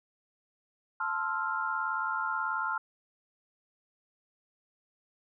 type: chord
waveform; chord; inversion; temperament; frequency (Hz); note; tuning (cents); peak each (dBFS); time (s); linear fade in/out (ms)
sine; F major seventh; first; equal; 880 / 1046.5 / 1318.5 / 1396.9; A5 / C6 / E6 / F6; 0 / 0 / 0 / 0; -36 / -36 / -37 / -32; 1-2.78; 5
effects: none